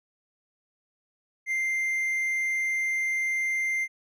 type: tone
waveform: triangle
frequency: 2093 Hz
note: C7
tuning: in tune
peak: -23 dBFS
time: 1.46-3.88 s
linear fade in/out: 50 ms
effects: none